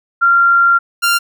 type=tone pair in turn; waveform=sine / sawtooth; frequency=1383 / 1389.9 Hz; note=F6 / F6; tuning=-17 / -9 cents; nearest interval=unison; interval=8 cents; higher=second; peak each=-7 dBFS; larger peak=neither; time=0.21-0.79 / 1.02-1.19 s; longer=first; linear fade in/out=20 ms; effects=none